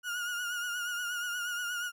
35% pulse tone with vibrato, 1436 Hz, F6, 48 cents sharp, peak -31 dBFS, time 0.03-1.92 s, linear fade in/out 50 ms, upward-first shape triangle, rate 8.4 Hz, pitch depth 53 cents each way, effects none

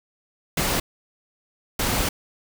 pink noise bursts at uneven times, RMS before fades -23 dBFS, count 2, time 0.57-0.8 / 1.79-2.09 s, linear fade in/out 5 ms, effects none

